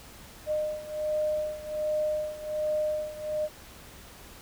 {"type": "beating tone pair", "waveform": "sine", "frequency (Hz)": [610, 611.3], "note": ["D#5", "D#5"], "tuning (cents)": [-34, -31], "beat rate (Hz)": 1.3, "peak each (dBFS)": [-29, -32], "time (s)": [0.46, 3.49], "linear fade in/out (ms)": 50, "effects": ["added 60 Hz sine -57 dBFS peak until 4.41 s", "pink hiss -49 dBFS RMS until 4.41 s"]}